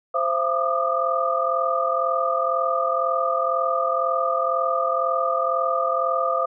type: tone cluster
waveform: sine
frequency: 523 / 674 / 1188 / 1230 Hz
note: C5 / E5 / D6 / D#6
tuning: -1 / +38 / +20 / -20 cents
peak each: -25 dBFS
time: 0.14-6.46 s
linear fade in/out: 10 ms
effects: none